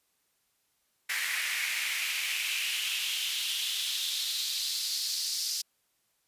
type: noise with high-pass filter sweep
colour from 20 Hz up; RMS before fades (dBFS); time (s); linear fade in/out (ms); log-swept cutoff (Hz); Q
pink; -32; 1.09-5.62; 10; 1900 to 5000; 3.6
effects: white hiss -74 dBFS RMS until 6.27 s + resampled to 32000 Hz